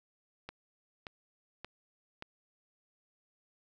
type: click train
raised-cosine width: 0.3 ms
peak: -26 dBFS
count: 4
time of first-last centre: 0.49-2.224 s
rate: 1.73 Hz
effects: none